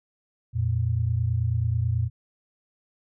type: tone pair together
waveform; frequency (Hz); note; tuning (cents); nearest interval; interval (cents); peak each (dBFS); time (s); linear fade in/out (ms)
sine; 87.31 / 116.54; F2 / A#2; 0 / 0; perfect fourth; 500; -26 / -23; 0.53-2.1; 50
effects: none